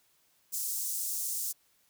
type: high-pass noise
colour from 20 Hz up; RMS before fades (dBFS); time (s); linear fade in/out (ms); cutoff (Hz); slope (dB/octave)
pink; -34; 0.52-1.53; 20; 6600; 24
effects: white hiss -69 dBFS RMS until 1.89 s